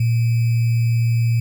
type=tone with sample-and-hold; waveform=sine; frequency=116.4 Hz; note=A#2; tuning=2 cents flat; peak=-14 dBFS; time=0-1.4 s; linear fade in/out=5 ms; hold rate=2450 Hz; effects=none